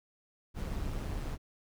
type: noise with amplitude modulation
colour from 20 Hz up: brown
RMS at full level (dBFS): -34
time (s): 0.54-1.38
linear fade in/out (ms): 50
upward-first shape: sine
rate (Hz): 145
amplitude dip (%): 45
effects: none